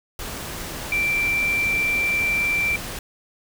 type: tone in noise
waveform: sine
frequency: 2349 Hz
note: D7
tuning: in tune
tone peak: -19 dBFS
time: 0.92-2.76 s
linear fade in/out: 2 ms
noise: pink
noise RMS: -32 dBFS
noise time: 0.19-2.99 s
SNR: +10 dB
effects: none